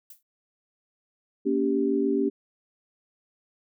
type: noise with exponential decay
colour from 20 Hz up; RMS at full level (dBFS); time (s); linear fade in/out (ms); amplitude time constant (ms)
violet; -41; 0.1-0.23; 5; 28
type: chord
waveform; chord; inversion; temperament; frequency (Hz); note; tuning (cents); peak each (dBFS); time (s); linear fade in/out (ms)
sine; G diminished; first; just; 235.2 / 282.2 / 392; Bb3 / Db4 / G4; +16 / +31 / 0; -28 / -25 / -25; 1.45-2.3; 20
effects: none

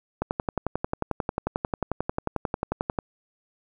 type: click train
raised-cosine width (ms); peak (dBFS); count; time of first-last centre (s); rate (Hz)
1; -11; 32; 0.22-2.988; 11.2
effects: none

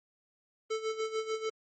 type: tone with tremolo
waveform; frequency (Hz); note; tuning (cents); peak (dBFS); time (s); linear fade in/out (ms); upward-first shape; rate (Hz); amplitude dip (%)
square; 440; A4; 0; -30; 0.7-1.5; 10; sine; 6.8; 75
effects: MP3 32 kbps

